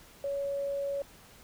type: tone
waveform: sine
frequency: 560 Hz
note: C#5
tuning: 18 cents sharp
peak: -30 dBFS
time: 0.24-1.02 s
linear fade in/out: 2 ms
effects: pink hiss -55 dBFS RMS until 1.43 s

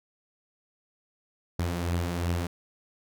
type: beating tone pair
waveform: sawtooth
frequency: 86.1 / 88.9 Hz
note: F2 / F2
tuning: -24 / +31 cents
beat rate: 2.8 Hz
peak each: -24 / -30 dBFS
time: 1.59-2.47 s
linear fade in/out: 5 ms
effects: none

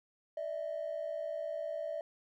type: ring-modulated tone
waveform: triangle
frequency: 621 Hz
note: D#5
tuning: 3 cents flat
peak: -29 dBFS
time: 0.37-2.01 s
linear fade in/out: 2 ms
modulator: 30 Hz
effects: tanh soft clip ceiling -31 dBFS

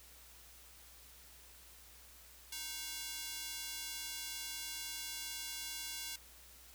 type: tone with high-pass filter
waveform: square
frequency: 311.1 Hz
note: D#4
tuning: in tune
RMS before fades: -44 dBFS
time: 2.52-6.16 s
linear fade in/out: 5 ms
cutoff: 3600 Hz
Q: 0.75
effects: added 60 Hz sine -63 dBFS peak until 6.74 s + white hiss -59 dBFS RMS until 6.74 s

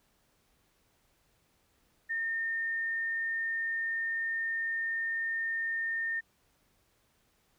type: tone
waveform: sine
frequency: 1821 Hz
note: A#6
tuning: 41 cents flat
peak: -30 dBFS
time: 2.09-6.21 s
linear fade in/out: 20 ms
effects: pink hiss -71 dBFS RMS until 7.58 s

